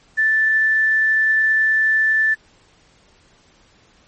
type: tone with quantisation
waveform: sine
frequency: 1760 Hz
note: A6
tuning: in tune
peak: -13 dBFS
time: 0.17-2.35 s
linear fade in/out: 20 ms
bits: 7
effects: pink hiss -54 dBFS RMS until 4.07 s + MP3 32 kbps